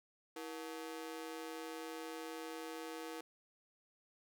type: ring-modulated tone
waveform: sawtooth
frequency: 400.9 Hz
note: G4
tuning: 39 cents sharp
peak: -37 dBFS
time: 0.36-3.21 s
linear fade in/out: 5 ms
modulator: 76.2 Hz
effects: none